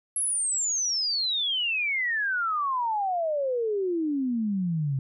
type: exponential sweep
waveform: sine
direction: down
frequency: 11170 to 130.81 Hz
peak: -24 dBFS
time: 0.16-4.99 s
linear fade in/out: 2 ms
effects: none